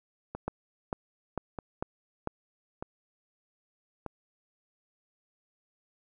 two click trains, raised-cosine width 1 ms, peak -17 / -22 dBFS, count 5 / 4, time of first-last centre 0.48-2.274 / 0.35-4.063 s, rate 2.23 / 0.808 Hz, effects none

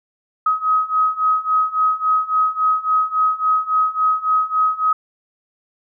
sine beating tone pair, 1265 / 1268.6 Hz, D#6 / D#6, +28 / +33 cents, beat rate 3.6 Hz, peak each -19 / -17 dBFS, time 0.46-4.93 s, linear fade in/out 5 ms, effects none

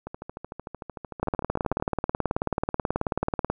two click trains, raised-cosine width 1 ms, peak -21 / -10 dBFS, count 24 / 43, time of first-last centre 0.07-1.799 / 1.23-3.5 s, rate 13.3 / 18.5 Hz, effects none

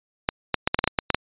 clicks, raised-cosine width 0.3 ms, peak -3 dBFS, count 10, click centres 0.289 / 0.543 / 0.675 / 0.745 / 0.79 / 0.841 / 0.876 / 0.988 / 1.103 / 1.146 s, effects resampled to 8000 Hz

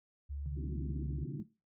sine tone with pitch glide, 71 to 69.14 Hz, C#2 to C#2, +42 to -4 cents, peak -38 dBFS, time 0.29-1.25 s, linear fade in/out 20 ms, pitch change -46 cents, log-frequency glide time 0.56-1.09 s
sine tone with tremolo, 142.6 Hz, C#3, 49 cents sharp, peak -37 dBFS, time 0.46-1.4 s, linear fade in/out 0 ms, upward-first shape sine, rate 16 Hz, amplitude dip 60%
pink band-pass noise, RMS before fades -44 dBFS, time 0.55-1.44 s, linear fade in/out 20 ms, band 120 to 360 Hz, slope 96 dB/octave
effects noise-tail reverb RT60 0.3 s tail -18 dB re dry

